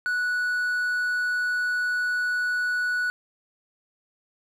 triangle tone, 1474 Hz, F#6, 7 cents flat, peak -21 dBFS, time 0.06-3.1 s, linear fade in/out 0 ms, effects none

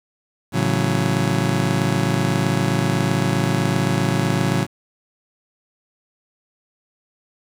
30% pulse chord, F# minor seventh, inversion first, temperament just, 111 / 138.75 / 166.5 / 185 Hz, A2 / C#3 / E3 / F#3, +16 / +2 / +18 / 0 cents, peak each -21 / -19 / -23 / -21 dBFS, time 0.52-4.67 s, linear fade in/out 50 ms, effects low-pass 11000 Hz 12 dB/octave + 7-bit

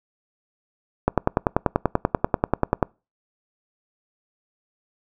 click train, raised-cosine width 1 ms, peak -3 dBFS, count 19, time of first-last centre 1.08-2.828 s, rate 10.3 Hz, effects noise-tail reverb RT60 0.3 s tail -26 dB re dry

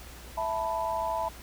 sine chord, E suspended fourth, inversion none, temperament equal, 659.3 / 880 / 987.8 Hz, E5 / A5 / B5, 0 / 0 / 0 cents, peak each -32 dBFS, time 0.37-1.29 s, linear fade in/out 10 ms, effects added 60 Hz sine -47 dBFS peak until 1.42 s + pink hiss -48 dBFS RMS until 1.42 s

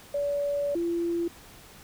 sine tone pair in turn, 573 / 340.7 Hz, D5 / F4, -43 / -43 cents, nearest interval major sixth, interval 900 cents, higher first, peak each -25 dBFS, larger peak neither, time 0.14-0.75 / 0.75-1.28 s, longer first, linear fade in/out 5 ms, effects pink hiss -50 dBFS RMS until 1.83 s

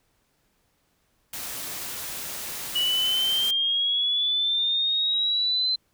white noise, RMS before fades -34 dBFS, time 1.33-3.51 s, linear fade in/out 5 ms
sine exponential sweep, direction up, 2930 to 4089 Hz, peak -21 dBFS, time 2.75-5.76 s, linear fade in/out 10 ms
effects pink hiss -69 dBFS RMS until 5.93 s

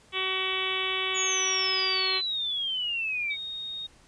harmonic tone, 377.5 Hz, F#4, 35 cents sharp, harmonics 1 / 2 / 3 / 4 / 5 / 6 / 7 / 8 / 9 / 10, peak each -36 / -43 / -35 / -43 / -39 / -33 / -35 / -33 / -33 / -41 dBFS, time 0.12-2.22 s, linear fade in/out 50 ms
sine exponential sweep, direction down, 6900 to 2238 Hz, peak -27 dBFS, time 1.14-3.37 s, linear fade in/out 50 ms
sine tone, 3719 Hz, A#7, 5 cents flat, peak -33 dBFS, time 3.3-3.87 s, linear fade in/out 10 ms
effects pink hiss -58 dBFS RMS until 4.07 s + resampled to 22050 Hz

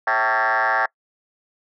sine tone with frequency modulation, 1244.5 Hz, D#6, in tune, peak -15 dBFS, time 0.07-0.86 s, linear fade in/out 5 ms, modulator 117 Hz, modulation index 5, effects noise-tail reverb RT60 0.1 s tail -25 dB re dry + tanh soft clip ceiling -13 dBFS

